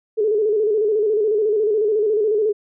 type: tone with vibrato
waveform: sine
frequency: 425.5 Hz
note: G#4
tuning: 42 cents sharp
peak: -15 dBFS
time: 0.17-2.53 s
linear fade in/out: 20 ms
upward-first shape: square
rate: 14 Hz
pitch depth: 61 cents each way
effects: none